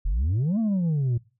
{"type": "exponential two-way sweep", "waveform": "sine", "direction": "up then down", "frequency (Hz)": [38.84, 232.8, 113.7], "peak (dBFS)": -18, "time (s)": [0.05, 1.18], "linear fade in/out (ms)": 10, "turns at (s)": 0.59, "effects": ["noise-tail reverb RT60 0.3 s tail -20 dB re dry", "tanh soft clip ceiling -20 dBFS"]}